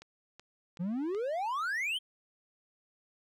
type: click train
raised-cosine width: 0.2 ms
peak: -32 dBFS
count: 4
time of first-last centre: 0.02-1.148 s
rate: 2.66 Hz
type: exponential sweep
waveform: triangle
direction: up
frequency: 164.81 to 3222 Hz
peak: -29 dBFS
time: 0.79-1.99 s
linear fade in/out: 20 ms
effects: none